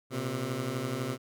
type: beating tone pair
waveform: 15% pulse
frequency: 120 / 132 Hz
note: B2 / C3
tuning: -49 / +16 cents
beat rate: 12 Hz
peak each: -29 / -27 dBFS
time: 0.1-1.18 s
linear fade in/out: 50 ms
effects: none